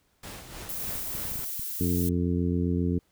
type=noise with tremolo; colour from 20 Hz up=pink; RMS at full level=-40 dBFS; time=0.23-1.45 s; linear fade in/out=5 ms; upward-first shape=sine; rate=3.3 Hz; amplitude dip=50%
type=noise; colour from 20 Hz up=violet; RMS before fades=-34 dBFS; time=0.69-2.09 s; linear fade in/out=2 ms
type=clicks; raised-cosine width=5 ms; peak=-29 dBFS; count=8; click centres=0.893 / 0.956 / 1.152 / 1.252 / 1.317 / 1.357 / 1.392 / 1.595 s
type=harmonic tone; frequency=87.5 Hz; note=F2; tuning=4 cents sharp; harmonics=1 / 2 / 3 / 4 / 5; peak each=-28 / -28 / -29 / -34 / -36 dBFS; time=1.8-2.99 s; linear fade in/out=10 ms
effects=pink hiss -69 dBFS RMS until 3.11 s